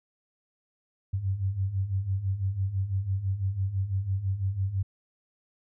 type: beating tone pair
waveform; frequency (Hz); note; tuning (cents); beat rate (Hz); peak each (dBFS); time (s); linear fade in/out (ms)
sine; 92.7 / 98.7; F#2 / G2; +4 / +12; 6; -32 / -27; 1.13-4.83; 10
effects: none